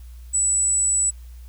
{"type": "tone", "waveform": "sine", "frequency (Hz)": 7902, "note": "B8", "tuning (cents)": 0, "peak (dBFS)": -17, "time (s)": [0.33, 1.11], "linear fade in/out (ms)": 20, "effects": ["added 60 Hz sine -37 dBFS peak until 1.48 s", "white hiss -57 dBFS RMS until 1.48 s"]}